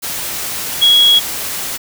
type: tone in noise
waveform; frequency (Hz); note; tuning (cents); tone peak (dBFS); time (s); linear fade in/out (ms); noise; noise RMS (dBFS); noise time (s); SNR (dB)
sine; 3322; G#7; 0; -6; 0.81-1.2; 20; white; -22; 0.02-1.78; +13
effects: none